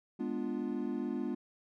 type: chord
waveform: triangle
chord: G# diminished seventh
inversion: none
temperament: equal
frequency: 207.7 / 246.9 / 293.7 / 349.2 Hz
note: G#3 / B3 / D4 / F4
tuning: 0 / 0 / 0 / 0 cents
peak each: -38 / -35 / -37 / -38 dBFS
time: 0.19-1.35 s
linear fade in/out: 10 ms
effects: none